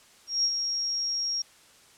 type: tone with ADSR envelope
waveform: sine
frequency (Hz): 5588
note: F8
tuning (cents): 0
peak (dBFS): -20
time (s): 0.27-1.42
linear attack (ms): 170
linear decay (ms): 60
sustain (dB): -6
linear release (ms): 3
effects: white hiss -56 dBFS RMS until 1.97 s + low-pass 9000 Hz 12 dB/octave